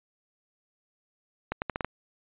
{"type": "accelerating click train", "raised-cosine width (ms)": 0.5, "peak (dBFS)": -14, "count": 6, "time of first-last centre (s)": [1.52, 1.846], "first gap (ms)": 99, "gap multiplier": 0.79, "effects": ["resampled to 8000 Hz"]}